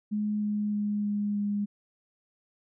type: tone with pitch steps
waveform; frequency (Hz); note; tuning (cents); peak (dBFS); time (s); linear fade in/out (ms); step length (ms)
sine; 210 / 208.7 / 207.3 / 206 / 204.7; G#3 / G#3 / G#3 / G#3 / G#3; +19 / +9 / -3 / -14 / -25; -26; 0.11-1.66; 20; 310
effects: none